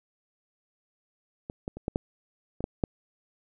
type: clicks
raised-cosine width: 2 ms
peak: -22 / -19 / -26 / -15 / -12 / -22 / -14 / -11 dBFS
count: 8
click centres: 1.499 / 1.679 / 1.77 / 1.881 / 1.959 / 2.606 / 2.641 / 2.838 s
effects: none